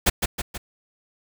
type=noise with echo; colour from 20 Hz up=pink; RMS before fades=-17 dBFS; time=0.06-0.1 s; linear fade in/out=10 ms; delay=160 ms; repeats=3; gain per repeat=-5 dB; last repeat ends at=0.58 s; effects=none